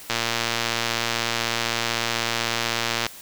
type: click train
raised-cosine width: 0.2 ms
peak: -5 dBFS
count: 345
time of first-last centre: 0.1-3.066 s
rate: 116 Hz
effects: white hiss -42 dBFS RMS until 3.21 s